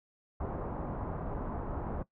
pink low-pass noise, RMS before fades -37 dBFS, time 0.4-2.03 s, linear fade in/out 5 ms, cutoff 1100 Hz, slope 24 dB/octave, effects noise-tail reverb RT60 0.1 s tail -18 dB re dry

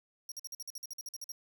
sawtooth tone bursts, 5630 Hz, F8, 13 cents sharp, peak -37 dBFS, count 14, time 0.29-1.319 s, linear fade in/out 2 ms, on 28 ms, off 49 ms, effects 12-bit

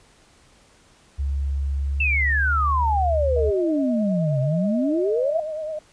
sine tone with pitch glide, 69.4 to 73.53 Hz, C#2 to D2, +3 to +3 cents, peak -21 dBFS, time 1.18-3.51 s, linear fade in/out 20 ms, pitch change +100 cents, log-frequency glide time 1.87-2.78 s
sine exponential two-way sweep, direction down then up, 2710 to 130.1 to 692 Hz, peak -19 dBFS, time 2-5.4 s, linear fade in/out 5 ms, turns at 4.41 s
sine tone with vibrato, 622.3 Hz, D#5, in tune, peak -26 dBFS, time 3.36-5.79 s, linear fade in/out 5 ms, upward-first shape triangle, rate 9.5 Hz, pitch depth 58 cents each way
effects pink hiss -55 dBFS RMS until 5.92 s + resampled to 22050 Hz

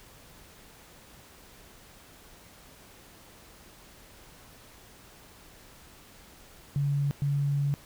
sine tone bursts at uneven times, 142 Hz, C#3, 42 cents sharp, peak -24 dBFS, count 2, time 6.76-7.11 / 7.22-7.74 s, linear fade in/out 0 ms, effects pink hiss -53 dBFS RMS until 7.85 s

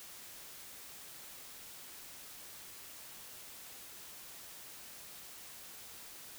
silence, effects white hiss -51 dBFS RMS until 6.38 s

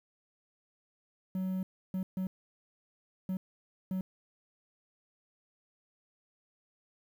triangle tone bursts at uneven times, 187.2 Hz, F#3, 20 cents sharp, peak -29 dBFS, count 5, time 1.35-1.63 / 1.94-2.03 / 2.17-2.27 / 3.29-3.37 / 3.91-4.01 s, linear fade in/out 2 ms, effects 10-bit

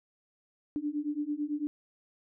sine beating tone pair, 290.5 / 299.5 Hz, D4 / D4, -19 / +34 cents, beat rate 9 Hz, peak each -34 / -33 dBFS, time 0.76-1.67 s, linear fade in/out 0 ms, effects none

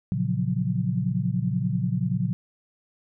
sine chord, Gb major seventh, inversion first, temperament equal, 116.54 / 138.59 / 174.61 / 185 Hz, Bb2 / Db3 / F3 / Gb3, 0 / 0 / 0 / 0 cents, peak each -28 dBFS, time 0.12-2.33 s, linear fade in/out 0 ms, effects none

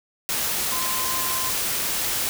sine tone in noise, 1037 Hz, C6, 16 cents flat, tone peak -30 dBFS, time 0.72-1.5 s, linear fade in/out 0 ms, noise white, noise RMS -25 dBFS, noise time 0.29-2.29 s, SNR -8 dB, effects none

